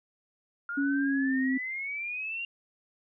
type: exponential sweep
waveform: sine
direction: up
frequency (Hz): 1395 to 2794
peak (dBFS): -32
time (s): 0.69-2.45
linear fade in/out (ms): 2
type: tone with pitch glide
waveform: sine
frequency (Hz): 279.1 to 261.9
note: C#4 to C4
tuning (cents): +12 to +2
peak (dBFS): -25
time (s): 0.77-1.58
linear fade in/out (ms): 10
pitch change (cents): -110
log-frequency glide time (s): 1.02-1.39
effects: none